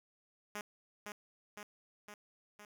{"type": "tone with echo", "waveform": "5% pulse", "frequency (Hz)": 207.7, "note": "G#3", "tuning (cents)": 0, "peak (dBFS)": -29, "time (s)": [0.55, 0.61], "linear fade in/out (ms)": 2, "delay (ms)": 510, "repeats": 4, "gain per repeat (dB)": -3, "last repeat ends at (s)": 2.65, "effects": []}